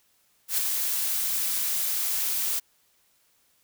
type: noise with ADSR envelope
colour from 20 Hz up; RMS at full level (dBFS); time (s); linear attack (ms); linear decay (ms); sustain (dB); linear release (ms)
blue; -23; 0.48-2.6; 100; 7; -4; 17
effects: white hiss -66 dBFS RMS until 3.63 s